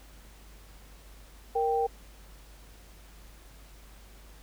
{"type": "tone pair together", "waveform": "sine", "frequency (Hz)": [466.2, 784], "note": ["A#4", "G5"], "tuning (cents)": [0, 0], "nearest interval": "major sixth", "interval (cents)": 900, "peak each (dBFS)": -27, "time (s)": [1.55, 1.87], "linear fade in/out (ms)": 10, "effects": ["added 50 Hz sine -50 dBFS peak until 4.42 s", "pink hiss -56 dBFS RMS until 4.42 s"]}